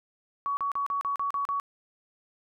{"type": "tone bursts", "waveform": "sine", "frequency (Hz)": 1125, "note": "C#6", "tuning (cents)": 25, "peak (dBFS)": -26, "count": 8, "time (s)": [0.46, 1.599], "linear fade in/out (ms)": 0, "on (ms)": 110, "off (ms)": 37, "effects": []}